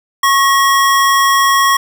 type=tone pair together; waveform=square; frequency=1095.9 / 1900 Hz; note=C#6 / A#6; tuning=-20 / +33 cents; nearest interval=minor seventh; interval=953 cents; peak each=-10 / -16 dBFS; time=0.23-1.77 s; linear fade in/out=5 ms; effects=none